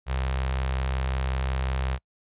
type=tone with notch filter; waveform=sawtooth; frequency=65.5 Hz; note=C2; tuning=2 cents sharp; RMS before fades=-27 dBFS; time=0.06-1.99 s; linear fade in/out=50 ms; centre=270 Hz; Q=0.59; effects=noise-tail reverb RT60 0.1 s tail -26 dB re dry + resampled to 8000 Hz